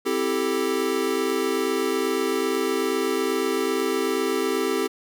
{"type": "chord", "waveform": "square", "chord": "A minor seventh", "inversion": "first", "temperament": "equal", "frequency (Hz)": [261.6, 329.6, 392, 440], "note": ["C4", "E4", "G4", "A4"], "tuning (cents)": [0, 0, 0, 0], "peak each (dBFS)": [-30, -30, -26, -28], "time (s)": [0.05, 4.88], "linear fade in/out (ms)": 20, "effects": []}